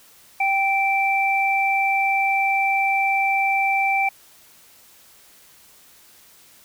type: tone pair together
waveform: sine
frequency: 783 / 2340 Hz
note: G5 / D7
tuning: -2 / -7 cents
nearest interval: octave + perfect fifth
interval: 1895 cents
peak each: -20 dBFS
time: 0.4-4.09 s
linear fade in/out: 5 ms
effects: white hiss -51 dBFS RMS until 6.64 s